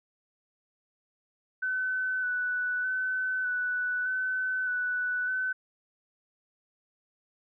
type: tone with vibrato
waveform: sine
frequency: 1500 Hz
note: F#6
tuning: 23 cents sharp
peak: -27 dBFS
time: 1.62-5.53 s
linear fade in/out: 10 ms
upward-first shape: square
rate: 0.82 Hz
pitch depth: 17 cents each way
effects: none